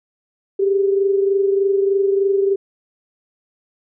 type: tone pair together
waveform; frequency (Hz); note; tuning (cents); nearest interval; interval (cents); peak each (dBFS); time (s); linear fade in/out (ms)
sine; 392.3 / 415.6; G4 / G#4; +1 / +1; minor second; 100; -14 / -23; 0.59-2.56; 10
effects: none